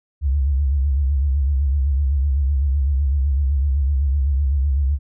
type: tone with vibrato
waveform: sine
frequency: 69.3 Hz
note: C#2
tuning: in tune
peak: -15 dBFS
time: 0.21-4.99 s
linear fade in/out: 50 ms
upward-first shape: sine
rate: 7.9 Hz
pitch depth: 110 cents each way
effects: none